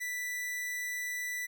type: tone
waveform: 45% pulse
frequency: 1975.5 Hz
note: B6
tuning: in tune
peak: -34 dBFS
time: 0-1.47 s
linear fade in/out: 20 ms
effects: none